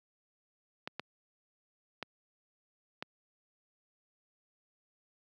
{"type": "clicks", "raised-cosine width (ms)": 0.3, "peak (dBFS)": -21, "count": 4, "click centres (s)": [0.875, 0.996, 2.027, 3.025], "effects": ["high-pass 150 Hz 12 dB/octave"]}